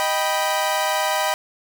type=chord; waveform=sawtooth; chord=Eb augmented; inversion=none; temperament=equal with one note detuned; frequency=622.3 / 784 / 983.2 Hz; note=Eb5 / G5 / B5; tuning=0 / 0 / -8 cents; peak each=-20 dBFS; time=0-1.34 s; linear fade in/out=0 ms; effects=none